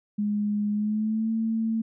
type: tone with pitch glide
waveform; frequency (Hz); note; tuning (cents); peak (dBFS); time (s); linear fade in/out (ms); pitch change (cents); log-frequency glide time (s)
sine; 207.7 to 223.9; G#3 to A3; 0 to +30; -23; 0.18-1.82; 10; +130; 0.72-1.31
effects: none